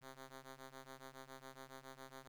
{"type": "ring-modulated tone", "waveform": "5% pulse", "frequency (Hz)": 132.6, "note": "C3", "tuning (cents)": 23, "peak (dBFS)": -39, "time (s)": [0.01, 2.28], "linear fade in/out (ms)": 5, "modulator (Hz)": 129, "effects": []}